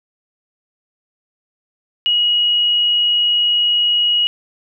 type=tone; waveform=sine; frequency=2900 Hz; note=F#7; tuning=35 cents flat; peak=-12 dBFS; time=2.06-4.27 s; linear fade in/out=0 ms; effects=none